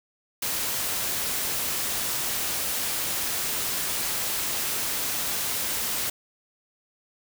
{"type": "noise", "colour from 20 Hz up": "white", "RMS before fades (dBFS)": -28, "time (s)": [0.42, 6.1], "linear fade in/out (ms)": 5, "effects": []}